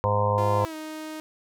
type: harmonic tone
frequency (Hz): 103.2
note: G#2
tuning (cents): -10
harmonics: 1 / 2 / 4 / 5 / 6 / 7 / 8 / 9 / 10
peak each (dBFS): -25 / -37 / -37 / -25 / -35 / -36 / -37 / -27 / -28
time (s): 0.04-0.65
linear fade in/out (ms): 0
type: tone with pitch glide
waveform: sawtooth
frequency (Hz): 345.7 to 311.6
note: F4 to D#4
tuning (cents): -18 to +3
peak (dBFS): -30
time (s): 0.38-1.2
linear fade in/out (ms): 0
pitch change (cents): -179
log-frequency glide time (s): 0.58-0.75
effects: none